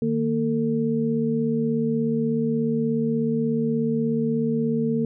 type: tone cluster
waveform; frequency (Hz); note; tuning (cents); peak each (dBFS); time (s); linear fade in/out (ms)
sine; 153.9 / 230.5 / 449.5; D#3 / A#3 / A4; -19 / -19 / +37; -28 / -22 / -26; 0.02-5.05; 2
effects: none